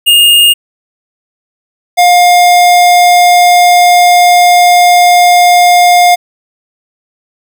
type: tone pair in turn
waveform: square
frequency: 2835 / 708.8 Hz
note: F7 / F5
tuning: +25 / +25 cents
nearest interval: 2 octaves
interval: 2400 cents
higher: first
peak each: -3 dBFS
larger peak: neither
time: 0.06-0.54 / 1.97-6.16 s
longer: second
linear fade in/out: 20 ms
effects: none